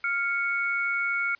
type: tone pair together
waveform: sine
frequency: 1397.4 / 2217 Hz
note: F6 / C#7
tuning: +1 / 0 cents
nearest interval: minor sixth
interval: 799 cents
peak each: -27 dBFS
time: 0.04-1.35 s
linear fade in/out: 2 ms
effects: white hiss -60 dBFS RMS until 1.39 s + resampled to 11025 Hz